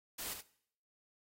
white noise with echo, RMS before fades -42 dBFS, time 0.18-0.34 s, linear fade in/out 10 ms, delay 73 ms, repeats 1, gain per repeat -6 dB, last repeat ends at 0.413 s, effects noise-tail reverb RT60 0.6 s tail -18 dB re dry + AAC 48 kbps

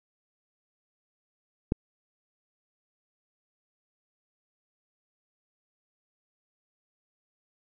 click, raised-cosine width 3 ms, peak -11 dBFS, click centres 1.721 s, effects none

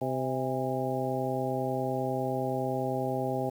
harmonic tone with a mistuned harmonic, 129.9 Hz, C3, 12 cents flat, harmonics 1 / 2 / 3 / 4 / 5 / 6, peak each -35 / -35 / -35 / -35 / -35 / -35 dBFS, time 0.01-3.5 s, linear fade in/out 10 ms, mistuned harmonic 6, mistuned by +70 cents, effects 9-bit

